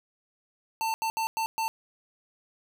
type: tone bursts at uneven times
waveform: square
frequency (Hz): 894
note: A5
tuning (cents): +27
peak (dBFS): -27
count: 5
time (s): 0.81-0.94 / 1.02-1.1 / 1.17-1.27 / 1.37-1.46 / 1.58-1.68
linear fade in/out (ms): 0
effects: none